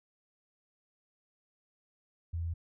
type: tone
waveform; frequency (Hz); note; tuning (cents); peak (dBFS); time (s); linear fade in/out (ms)
sine; 83.8; E2; +29; -32; 2.33-2.54; 10
effects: none